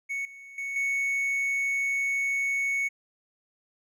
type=tone with level steps; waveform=triangle; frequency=2217 Hz; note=C#7; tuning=in tune; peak=-27 / -42 / -29 / -23 dBFS; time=0.09-2.89 s; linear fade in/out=20 ms; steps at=0.25 / 0.58 / 0.76 s; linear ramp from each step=2 ms; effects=none